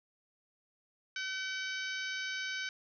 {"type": "harmonic tone", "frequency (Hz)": 762, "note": "G5", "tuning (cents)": -49, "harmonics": [2, 3, 4, 5, 6, 7, 8], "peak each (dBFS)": [-38, -42, -44, -46, -48, -49, -50], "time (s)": [1.16, 2.69], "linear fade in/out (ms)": 2, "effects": []}